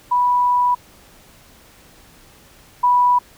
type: tone pair in turn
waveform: sine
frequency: 983 / 983 Hz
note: B5 / B5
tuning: -8 / -8 cents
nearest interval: unison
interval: 0 cents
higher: neither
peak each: -13 / -11 dBFS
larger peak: second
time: 0.11-0.75 / 2.83-3.19 s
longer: first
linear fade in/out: 10 ms
effects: pink hiss -48 dBFS RMS until 3.37 s